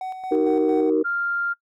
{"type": "tone with tremolo", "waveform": "triangle", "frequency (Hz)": 750, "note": "F#5", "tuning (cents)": 23, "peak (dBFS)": -25, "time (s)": [0.01, 0.9], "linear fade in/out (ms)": 2, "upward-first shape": "square", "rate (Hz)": 4.4, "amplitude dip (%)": 50}
{"type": "chord", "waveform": "sine", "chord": "D# minor", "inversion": "none", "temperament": "equal with one note detuned", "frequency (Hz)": [311.1, 378, 466.2], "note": ["D#4", "F#4", "A#4"], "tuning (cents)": [0, 37, 0], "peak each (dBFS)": [-20, -22, -19], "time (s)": [0.31, 1.03], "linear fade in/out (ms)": 10}
{"type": "tone", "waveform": "sine", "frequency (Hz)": 1396, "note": "F6", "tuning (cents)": -1, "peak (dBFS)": -21, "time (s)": [1.04, 1.54], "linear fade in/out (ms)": 20}
{"effects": ["noise-tail reverb RT60 0.1 s tail -22 dB re dry", "tanh soft clip ceiling -9 dBFS"]}